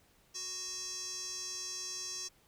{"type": "tone with band-pass filter", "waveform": "square", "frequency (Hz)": 370, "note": "F#4", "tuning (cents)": 0, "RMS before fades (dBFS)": -41, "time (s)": [0.34, 2.29], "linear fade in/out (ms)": 20, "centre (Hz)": 5900, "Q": 9.1, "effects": ["pink hiss -67 dBFS RMS until 2.47 s"]}